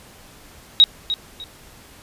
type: tone with echo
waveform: sine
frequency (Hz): 3800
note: A#7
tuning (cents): +33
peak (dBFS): -7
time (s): 0.8-0.84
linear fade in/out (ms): 0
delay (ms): 300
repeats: 2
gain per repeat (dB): -12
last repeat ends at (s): 1.44
effects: pink hiss -46 dBFS RMS until 2.02 s + resampled to 32000 Hz